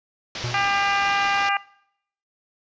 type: low-pass noise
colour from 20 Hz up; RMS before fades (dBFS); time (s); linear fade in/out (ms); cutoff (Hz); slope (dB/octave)
white; -33; 0.35-1.49; 2; 5800; 48
type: tone with exponential decay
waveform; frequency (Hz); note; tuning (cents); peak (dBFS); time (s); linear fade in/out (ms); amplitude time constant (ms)
square; 120.9; B2; -36; -24; 0.44-0.85; 0; 88
type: harmonic tone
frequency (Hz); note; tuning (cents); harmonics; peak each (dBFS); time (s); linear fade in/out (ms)
399.6; G4; +33; 2 / 3 / 4 / 5 / 6 / 7; -24 / -26 / -27 / -28 / -29 / -29; 0.54-1.57; 2
effects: noise-tail reverb RT60 0.7 s tail -21 dB re dry + resampled to 16000 Hz